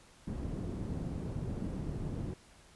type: low-pass noise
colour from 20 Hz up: white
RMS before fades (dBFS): -38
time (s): 0.27-2.34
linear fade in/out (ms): 5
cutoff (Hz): 200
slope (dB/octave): 12
effects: pink hiss -60 dBFS RMS until 2.75 s + resampled to 24000 Hz